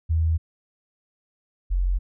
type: tone pair in turn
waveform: sine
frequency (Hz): 80.9 / 45.05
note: E2 / F#1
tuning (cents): -32 / -45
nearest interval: minor seventh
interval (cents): 1013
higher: first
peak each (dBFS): -18 / -19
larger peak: first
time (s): 0.09-0.38 / 1.7-1.99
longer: neither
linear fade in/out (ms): 20
effects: none